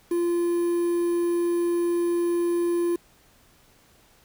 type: tone with quantisation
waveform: triangle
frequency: 345.3 Hz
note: F4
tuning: 20 cents flat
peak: -19 dBFS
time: 0.11-2.96 s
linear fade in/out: 5 ms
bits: 7
effects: pink hiss -58 dBFS RMS until 4.24 s